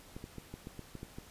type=clicks; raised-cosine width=3 ms; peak=-30 dBFS; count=9; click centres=0.165 / 0.241 / 0.383 / 0.54 / 0.671 / 0.793 / 0.953 / 1.031 / 1.185 s; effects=pink hiss -56 dBFS RMS until 1.3 s + resampled to 32000 Hz